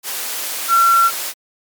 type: tone in noise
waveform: sine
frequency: 1360 Hz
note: F6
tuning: 46 cents flat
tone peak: -9 dBFS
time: 0.68-1.11 s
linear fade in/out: 50 ms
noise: white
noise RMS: -24 dBFS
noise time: 0.03-1.34 s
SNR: +12 dB
effects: high-pass 400 Hz 12 dB/octave + MP3 96 kbps